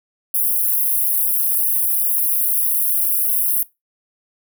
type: high-pass noise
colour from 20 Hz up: white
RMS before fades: -18 dBFS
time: 0.34-3.63 s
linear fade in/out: 5 ms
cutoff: 10000 Hz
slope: 96 dB/octave
effects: noise-tail reverb RT60 0.2 s tail -19 dB re dry